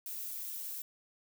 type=noise; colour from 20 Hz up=violet; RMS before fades=-41 dBFS; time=0.06-0.82 s; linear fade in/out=2 ms; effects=none